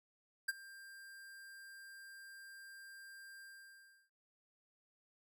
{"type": "tone with ADSR envelope", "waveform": "square", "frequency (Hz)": 1590, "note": "G6", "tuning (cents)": 24, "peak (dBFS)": -32, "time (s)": [0.48, 4.1], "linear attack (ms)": 10, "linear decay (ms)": 26, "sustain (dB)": -21, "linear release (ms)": 680, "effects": []}